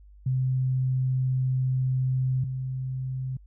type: tone pair in turn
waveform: sine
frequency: 129.6 / 130.31 Hz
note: C3 / C3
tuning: -16 / -7 cents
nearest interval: unison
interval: 9 cents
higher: second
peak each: -22 / -28 dBFS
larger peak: first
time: 0.26-2.44 / 2.44-3.37 s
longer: first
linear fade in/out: 5 ms
effects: added 50 Hz sine -48 dBFS peak until 3.46 s